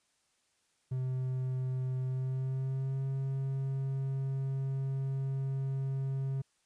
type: tone with pitch glide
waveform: triangle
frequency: 129.1 to 134.97 Hz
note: C3 to C#3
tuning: -23 to -46 cents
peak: -29 dBFS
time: 0.91-6.42 s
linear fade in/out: 10 ms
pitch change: +77 cents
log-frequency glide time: 2.03-3.04 s
effects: white hiss -74 dBFS RMS until 6.65 s + resampled to 22050 Hz